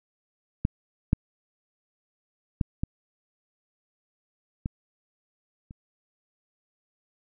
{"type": "clicks", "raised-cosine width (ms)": 5, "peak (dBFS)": [-10, -7, -11, -14, -16, -30], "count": 6, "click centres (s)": [0.651, 1.131, 2.612, 2.835, 4.659, 5.709], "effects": []}